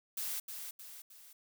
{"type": "noise with echo", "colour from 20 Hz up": "blue", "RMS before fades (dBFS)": -38, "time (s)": [0.17, 0.4], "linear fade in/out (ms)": 5, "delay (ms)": 310, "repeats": 3, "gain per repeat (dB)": -6, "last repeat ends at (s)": 1.33, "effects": []}